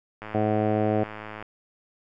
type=click train; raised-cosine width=0.5 ms; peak=-22 dBFS; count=130; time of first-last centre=0.22-1.426 s; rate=107 Hz
type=harmonic tone; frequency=106.9 Hz; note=A2; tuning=49 cents flat; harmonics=1 / 2 / 3 / 4 / 5 / 6 / 7; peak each=-29 / -29 / -29 / -29 / -29 / -29 / -29 dBFS; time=0.34-1.04 s; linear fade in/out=10 ms
effects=none